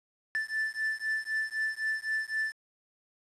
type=beating tone pair; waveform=triangle; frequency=1758 / 1761.9 Hz; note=A6 / A6; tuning=-2 / +2 cents; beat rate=3.9 Hz; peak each=-31 dBFS; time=0.35-2.52 s; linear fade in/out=0 ms; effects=resampled to 24000 Hz + 9-bit